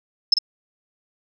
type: tone with echo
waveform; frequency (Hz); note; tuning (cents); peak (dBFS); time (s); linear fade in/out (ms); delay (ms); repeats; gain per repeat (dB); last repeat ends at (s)
sine; 5210; E8; -21; -10; 0.32-0.34; 5; 47; 1; -6; 0.387
effects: none